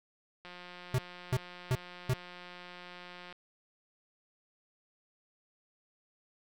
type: click train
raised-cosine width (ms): 0.3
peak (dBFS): -32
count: 513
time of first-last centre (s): 0.45-3.326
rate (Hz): 178
type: tone bursts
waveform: square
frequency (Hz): 127.6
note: C3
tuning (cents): -43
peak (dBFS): -27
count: 4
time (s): 0.94-2.136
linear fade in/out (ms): 2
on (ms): 44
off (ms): 340
effects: none